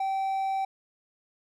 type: tone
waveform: triangle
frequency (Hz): 774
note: G5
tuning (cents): -22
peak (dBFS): -24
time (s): 0-0.65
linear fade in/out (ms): 5
effects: none